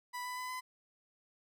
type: tone with pitch steps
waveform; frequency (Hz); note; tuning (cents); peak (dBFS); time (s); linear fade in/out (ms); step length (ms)
30% pulse; 987.8 / 996.4 / 1005.1 / 1013.8; B5 / B5 / B5 / B5; 0 / +15 / +30 / +45; -36; 0.13-0.61; 20; 120
effects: none